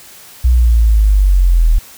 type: linear sweep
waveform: sine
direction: down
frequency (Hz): 62.4 to 38.53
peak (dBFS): -6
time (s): 0.44-1.79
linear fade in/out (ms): 10
effects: white hiss -38 dBFS RMS until 1.97 s